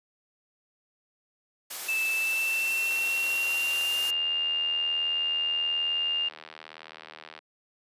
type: noise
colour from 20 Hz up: white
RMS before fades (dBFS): -36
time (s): 1.7-4.11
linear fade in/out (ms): 10
type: tone with pitch glide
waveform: sine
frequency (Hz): 2637 to 2810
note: E7 to F7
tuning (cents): 0 to +10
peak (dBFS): -25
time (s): 1.88-6.29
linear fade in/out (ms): 10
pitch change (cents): +110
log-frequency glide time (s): 2.12-4.04
type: click train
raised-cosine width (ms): 0.3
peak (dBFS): -26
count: 354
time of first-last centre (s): 2.91-7.39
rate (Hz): 78.8
effects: high-pass 400 Hz 12 dB/octave + resampled to 32000 Hz